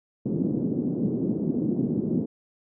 pink band-pass noise, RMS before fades -26 dBFS, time 0.25-2.26 s, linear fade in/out 10 ms, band 170 to 340 Hz, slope 24 dB/octave, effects none

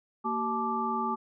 sine tone cluster, 230.6 / 383.3 / 868 / 1175 Hz, A#3 / G4 / A5 / D6, -19 / -39 / -24 / +1 cents, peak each -34 / -37 / -32 / -31 dBFS, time 0.24-1.16 s, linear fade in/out 20 ms, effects none

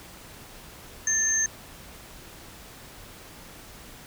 sine tone pair together, 1776 / 6329 Hz, A6 / G8, +16 / +16 cents, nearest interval octave + minor seventh, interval 2200 cents, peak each -29 / -22 dBFS, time 1.07-1.46 s, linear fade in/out 2 ms, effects pink hiss -46 dBFS RMS until 4.06 s

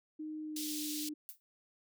sine tone with pitch glide, 308.9 to 301.7 Hz, D#4 to D4, -12 to +47 cents, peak -39 dBFS, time 0.19-1.14 s, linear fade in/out 10 ms, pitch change -41 cents, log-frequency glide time 0.42-0.77 s
pink high-pass noise, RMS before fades -41 dBFS, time 0.56-1.09 s, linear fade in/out 5 ms, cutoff 3400 Hz, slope 24 dB/octave
violet noise with exponential decay, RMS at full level -42 dBFS, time 1.29-1.4 s, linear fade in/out 0 ms, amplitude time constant 23 ms
effects none

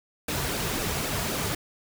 pink noise with flanger, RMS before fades -29 dBFS, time 0.28-1.55 s, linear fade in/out 5 ms, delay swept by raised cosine 0.94 to 3.84 ms, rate 3.8 Hz, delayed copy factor -0.55, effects none

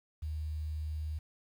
sine tone with quantisation, 77.1 Hz, D#2, 15 cents flat, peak -34 dBFS, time 0.22-1.19 s, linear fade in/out 10 ms, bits 10, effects none

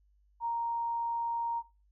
sine tone, 932.3 Hz, A#5, in tune, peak -30 dBFS, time 0.4-1.63 s, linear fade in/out 50 ms, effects noise-tail reverb RT60 0.3 s tail -19 dB re dry + added 50 Hz sine -64 dBFS peak until 1.91 s

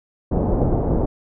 pink low-pass noise, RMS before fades -19 dBFS, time 0.31-1.06 s, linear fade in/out 10 ms, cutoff 700 Hz, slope 24 dB/octave, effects none

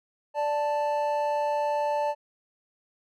triangle tone pair together, 587.3 / 880 Hz, D5 / A5, 0 / 0 cents, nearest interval perfect fifth, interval 700 cents, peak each -25 dBFS, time 0.34-2.15 s, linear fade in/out 50 ms, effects none

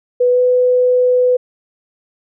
sine tone with pitch glide, 493.9 to 499.4 Hz, B4 to B4, 0 to +19 cents, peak -9 dBFS, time 0.2-1.37 s, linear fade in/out 10 ms, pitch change +19 cents, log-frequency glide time 0.31-0.4 s, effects none

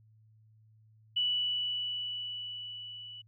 sine tone with level ramp, 2958 Hz, F#7, 1 cent flat, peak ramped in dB -26 to -44 dBFS, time 1.16-3.22 s, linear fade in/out 10 ms, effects added 109 Hz sine -59 dBFS peak until 3.27 s

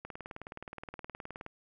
click train, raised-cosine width 0.5 ms, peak -27 dBFS, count 28, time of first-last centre 0.05-1.464 s, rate 19.1 Hz, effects none

